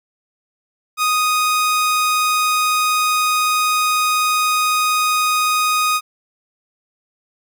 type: tone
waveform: sawtooth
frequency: 1244.5 Hz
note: D#6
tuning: in tune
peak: -11 dBFS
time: 0.97-6.01 s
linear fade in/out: 50 ms
effects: none